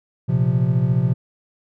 triangle chord, Bb suspended second, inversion none, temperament equal, 116.54 / 130.81 / 174.61 Hz, Bb2 / C3 / F3, 0 / 0 / 0 cents, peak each -19 / -16 / -20 dBFS, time 0.28-1.14 s, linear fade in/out 20 ms, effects none

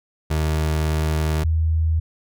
30% pulse / sine tone pair in turn, 77.78 / 80.2 Hz, D#2 / E2, 0 / -47 cents, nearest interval minor second, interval 53 cents, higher second, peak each -16 dBFS, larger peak neither, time 0.3-1.44 / 1.44-2 s, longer first, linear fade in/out 10 ms, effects none

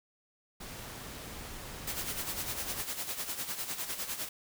pink noise, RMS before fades -44 dBFS, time 0.6-2.83 s, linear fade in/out 10 ms
white noise with tremolo, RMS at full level -35 dBFS, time 1.87-4.29 s, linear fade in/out 5 ms, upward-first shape sine, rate 9.9 Hz, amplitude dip 65%
effects none

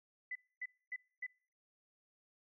sine tone bursts, 2000 Hz, B6, 21 cents sharp, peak -39 dBFS, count 4, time 0.31-1.266 s, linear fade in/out 5 ms, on 44 ms, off 260 ms, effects noise-tail reverb RT60 0.5 s tail -26 dB re dry

